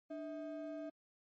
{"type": "ring-modulated tone", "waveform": "triangle", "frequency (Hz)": 472.5, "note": "A#4", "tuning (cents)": 23, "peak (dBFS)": -37, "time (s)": [0.1, 0.9], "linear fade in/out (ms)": 10, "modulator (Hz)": 175, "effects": ["MP3 32 kbps"]}